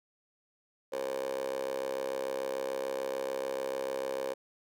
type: tone with high-pass filter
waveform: 10% pulse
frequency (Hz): 66.8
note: C2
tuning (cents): +36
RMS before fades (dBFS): -35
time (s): 0.92-4.34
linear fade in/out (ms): 10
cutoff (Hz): 530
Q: 8.8
effects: none